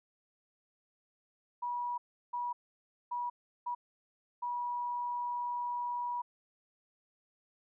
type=tone bursts at uneven times; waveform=sine; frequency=969 Hz; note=B5; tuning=33 cents flat; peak=-33 dBFS; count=5; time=1.62-1.98 / 2.33-2.53 / 3.11-3.3 / 3.66-3.75 / 4.42-6.22 s; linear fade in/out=10 ms; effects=none